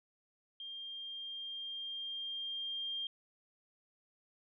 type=tone with level ramp; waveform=sine; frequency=3200 Hz; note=G7; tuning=35 cents sharp; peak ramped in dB=-43 to -36 dBFS; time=0.6-3.07 s; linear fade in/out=2 ms; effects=none